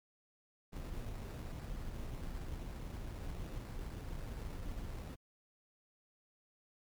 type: noise with sample-and-hold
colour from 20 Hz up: brown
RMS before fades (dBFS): -43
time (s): 0.72-5.16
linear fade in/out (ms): 20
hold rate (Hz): 3150
effects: MP3 96 kbps